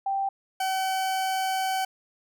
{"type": "tone pair in turn", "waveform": ["sine", "40% pulse"], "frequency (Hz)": [784, 760.8], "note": ["G5", "F#5"], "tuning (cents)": [0, 48], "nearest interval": "minor second", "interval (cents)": 52, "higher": "first", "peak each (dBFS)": -24, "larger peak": "neither", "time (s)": [[0.06, 0.29], [0.6, 1.85]], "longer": "second", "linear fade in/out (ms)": 5, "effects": []}